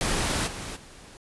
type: noise with level steps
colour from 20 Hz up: pink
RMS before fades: -26 / -36 / -48 dBFS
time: 0.01-1.17 s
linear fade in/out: 0 ms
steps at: 0.46 / 0.75 s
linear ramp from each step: 20 ms
effects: resampled to 24000 Hz